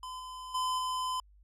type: tone with level steps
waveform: square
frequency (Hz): 1019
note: C6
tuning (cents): -46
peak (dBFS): -40 / -42 / -30 / -32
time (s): 0.03-1.2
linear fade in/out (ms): 2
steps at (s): 0.19 / 0.54 / 0.78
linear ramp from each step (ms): 10
effects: added 50 Hz sine -57 dBFS peak until 1.43 s + low-pass 11000 Hz 12 dB/octave